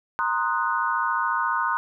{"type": "chord", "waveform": "sine", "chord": "C half-diminished seventh", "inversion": "third", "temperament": "equal", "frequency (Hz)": [932.3, 1046.5, 1244.5, 1480], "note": ["Bb5", "C6", "Eb6", "Gb6"], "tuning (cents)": [0, 0, 0, 0], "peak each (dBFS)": -27, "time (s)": [0.19, 1.77], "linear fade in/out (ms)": 0, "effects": []}